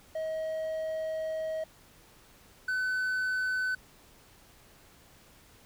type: tone pair in turn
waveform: triangle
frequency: 635 / 1510.3 Hz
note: D#5 / F#6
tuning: +35 / +35 cents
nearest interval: octave + minor third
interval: 1500 cents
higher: second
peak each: -29 / -26 dBFS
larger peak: second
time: 0.15-1.64 / 2.68-3.75 s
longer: first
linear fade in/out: 5 ms
effects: pink hiss -58 dBFS RMS until 5.65 s